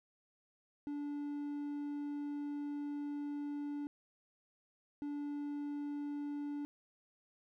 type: tone bursts at uneven times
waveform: triangle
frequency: 290 Hz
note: D4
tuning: 22 cents flat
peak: -36 dBFS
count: 2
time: 0.87-3.87 / 5.02-6.65 s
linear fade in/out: 0 ms
effects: none